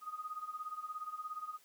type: tone with tremolo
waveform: sine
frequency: 1244.5 Hz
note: D#6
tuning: in tune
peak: -37 dBFS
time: 0.01-1.59 s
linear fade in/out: 50 ms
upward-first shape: sine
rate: 17 Hz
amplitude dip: 80%
effects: white hiss -66 dBFS RMS until 1.64 s + high-pass 150 Hz 12 dB/octave